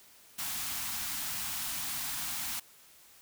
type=band-stop noise; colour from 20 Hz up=white; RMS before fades=-36 dBFS; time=0.38-2.6 s; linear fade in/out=10 ms; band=300 to 690 Hz; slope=48 dB/octave; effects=white hiss -58 dBFS RMS until 3.21 s